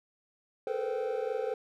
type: tone cluster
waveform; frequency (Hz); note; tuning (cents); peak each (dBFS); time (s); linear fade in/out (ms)
triangle; 428.6 / 451.9 / 493.2 / 518 / 780; A4 / A4 / B4 / C5 / G5; -45 / +46 / -2 / -17 / -9; -35 / -33 / -35 / -33 / -39; 0.67-1.54; 2
effects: tanh soft clip ceiling -20 dBFS